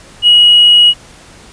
sine tone with hard clipping, 2904 Hz, F#7, 33 cents flat, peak -3 dBFS, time 0.22-0.94 s, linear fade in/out 50 ms, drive 1 dB, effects pink hiss -38 dBFS RMS until 1.52 s + resampled to 22050 Hz

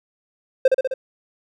triangle tone with echo, 523.3 Hz, C5, in tune, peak -7 dBFS, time 0.65-0.68 s, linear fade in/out 5 ms, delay 65 ms, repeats 4, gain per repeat -3 dB, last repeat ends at 0.94 s, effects none

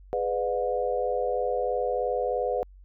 sine chord, G# diminished seventh, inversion none, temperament just, 415.3 / 498.4 / 598 / 717.6 Hz, G#4 / B4 / D5 / F5, 0 / +16 / +31 / +47 cents, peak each -32 / -27 / -32 / -31 dBFS, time 0.13-2.63 s, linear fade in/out 0 ms, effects added 47 Hz sine -47 dBFS peak until 2.84 s

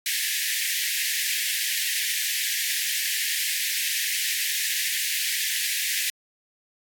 pink high-pass noise, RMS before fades -26 dBFS, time 0.06-6.1 s, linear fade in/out 2 ms, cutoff 1700 Hz, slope 96 dB/octave, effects AAC 64 kbps

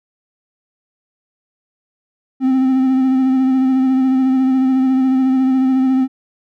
triangle tone with vibrato, 261.6 Hz, C4, in tune, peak -9 dBFS, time 2.4-6.08 s, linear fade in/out 50 ms, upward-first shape sine, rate 14 Hz, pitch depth 24 cents each way, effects none

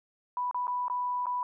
sine tone with dropouts, 987.8 Hz, B5, in tune, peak -28 dBFS, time 0.37-1.43 s, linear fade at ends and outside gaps 1 ms, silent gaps 0.512-0.545 / 0.67-0.679 / 0.882-0.899 / 1.258-1.267 s, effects none

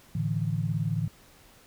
sine chord, A suspended fourth, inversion none, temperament equal, 110 / 146.83 / 164.81 Hz, A2 / D3 / E3, 0 / 0 / 0 cents, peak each -30 dBFS, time 0.15-1.08 s, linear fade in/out 5 ms, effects pink hiss -56 dBFS RMS until 1.66 s

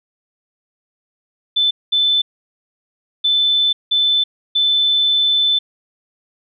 sine tone bursts at uneven times, 3520 Hz, A7, in tune, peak -12 dBFS, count 5, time 1.56-1.71 / 1.92-2.22 / 3.24-3.73 / 3.91-4.24 / 4.55-5.59 s, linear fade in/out 10 ms, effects none

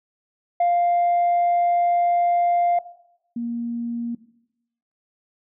sine tone pair in turn, 698.5 / 235.3 Hz, F5 / A#3, 0 / +16 cents, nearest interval octave + perfect fifth, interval 1884 cents, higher first, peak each -14 / -24 dBFS, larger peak first, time 0.6-2.79 / 3.36-4.15 s, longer first, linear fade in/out 5 ms, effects noise-tail reverb RT60 0.8 s tail -17 dB re dry + tanh soft clip ceiling -14 dBFS

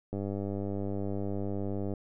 click train, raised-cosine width 2 ms, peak -22 dBFS, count 181, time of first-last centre 0.13-1.937 s, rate 99.6 Hz, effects none

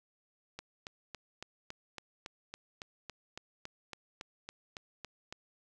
click train, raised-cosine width 0.2 ms, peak -25 dBFS, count 18, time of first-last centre 0.59-5.325 s, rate 3.59 Hz, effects none

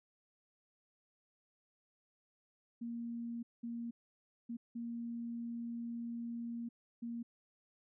sine tone bursts at uneven times, 234.4 Hz, A#3, 10 cents sharp, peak -39 dBFS, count 5, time 2.81-3.43 / 3.63-3.91 / 4.49-4.57 / 4.75-6.69 / 7.02-7.23 s, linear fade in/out 10 ms, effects none

